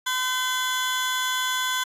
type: tone cluster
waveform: 35% pulse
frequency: 1020 / 1529 / 3430 Hz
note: C6 / G6 / A7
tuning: -44 / -44 / -45 cents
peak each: -26 dBFS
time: 0.06-1.84 s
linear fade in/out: 10 ms
effects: resampled to 32000 Hz